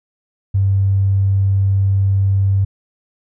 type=tone with tanh clipping; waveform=triangle; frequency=97.7 Hz; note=G2; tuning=5 cents flat; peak=-11 dBFS; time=0.54-2.65 s; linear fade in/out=10 ms; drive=3 dB; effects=none